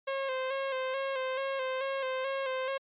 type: tone with vibrato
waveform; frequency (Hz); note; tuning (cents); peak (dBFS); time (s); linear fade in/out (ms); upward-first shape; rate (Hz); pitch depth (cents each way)
sawtooth; 531; C5; +25; -27; 0.07-2.78; 10; square; 2.3; 37
effects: resampled to 8000 Hz